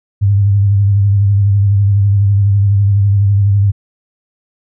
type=tone with vibrato; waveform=sine; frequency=100.3 Hz; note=G2; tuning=40 cents sharp; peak=-7 dBFS; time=0.21-3.72 s; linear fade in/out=20 ms; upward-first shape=sine; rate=12 Hz; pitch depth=45 cents each way; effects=none